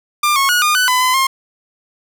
sawtooth tone with pitch steps, 1194 / 1095 / 1453 / 1216 / 1496 / 1006 / 1016 / 1066 Hz, D6 / C#6 / F#6 / D#6 / F#6 / B5 / B5 / C6, +28 / -22 / -32 / -40 / +19 / +32 / +49 / +32 cents, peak -8 dBFS, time 0.23-1.27 s, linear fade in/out 5 ms, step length 130 ms, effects none

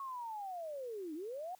sine linear two-way sweep, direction down then up, 1108 to 293.7 to 758 Hz, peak -40 dBFS, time 0-1.55 s, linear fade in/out 2 ms, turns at 1.14 s, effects white hiss -67 dBFS RMS until 1.59 s

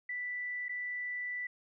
sine tone with dropouts, 1975.5 Hz, B6, in tune, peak -35 dBFS, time 0.09-1.47 s, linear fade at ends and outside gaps 5 ms, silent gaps 0.684-0.692 s, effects none

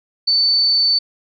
sine tone, 4519 Hz, C#8, 33 cents sharp, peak -12 dBFS, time 0.27-0.99 s, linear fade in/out 10 ms, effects none

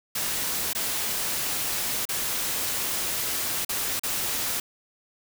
white noise with dropouts, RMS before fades -28 dBFS, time 0.15-4.6 s, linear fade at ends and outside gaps 5 ms, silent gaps 0.732-0.749 / 2.054-2.089 / 3.649-3.691 / 3.996-4.034 s, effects none

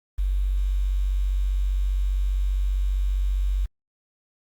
sine tone with quantisation, 47.56 Hz, F#1, 48 cents sharp, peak -20 dBFS, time 0.18-3.66 s, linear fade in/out 10 ms, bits 8, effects Opus 32 kbps

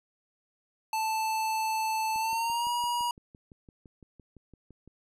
square tone with pitch glide, 880 to 959.6 Hz, A5 to A#5, 0 to +50 cents, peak -28 dBFS, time 0.93-3.11 s, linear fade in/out 2 ms, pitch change +150 cents, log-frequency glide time 2.17-2.69 s
click train, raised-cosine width 3 ms, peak -38 dBFS, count 17, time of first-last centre 2.16-4.876 s, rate 5.89 Hz
effects resampled to 32000 Hz

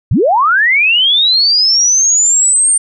sine linear sweep, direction up, 68.9 to 8870 Hz, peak -7 dBFS, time 0.11-2.78 s, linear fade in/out 5 ms, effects none

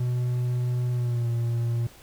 triangle tone with pitch glide, 123.4 to 117.56 Hz, B2 to A#2, -1 to +15 cents, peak -21 dBFS, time 0-1.87 s, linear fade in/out 5 ms, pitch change -84 cents, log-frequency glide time 0.91-1.29 s, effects pink hiss -51 dBFS RMS until 2.02 s

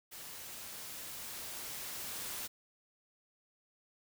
white noise with level ramp, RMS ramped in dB -48 to -41 dBFS, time 0.11-2.48 s, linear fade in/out 20 ms, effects none

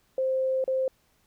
sine tone with dropouts, 524 Hz, C5, 2 cents sharp, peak -23 dBFS, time 0.18-0.88 s, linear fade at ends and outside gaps 2 ms, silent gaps 0.641-0.678 s, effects pink hiss -67 dBFS RMS until 1.26 s

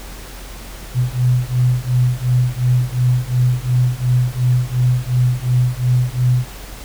sine beating tone pair, 123.47 / 126.27 Hz, B2 / B2, 0 / +39 cents, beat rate 2.8 Hz, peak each -16 dBFS, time 0.94-6.46 s, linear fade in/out 50 ms, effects added 45 Hz sine -33 dBFS peak until 6.84 s + pink hiss -36 dBFS RMS until 6.84 s

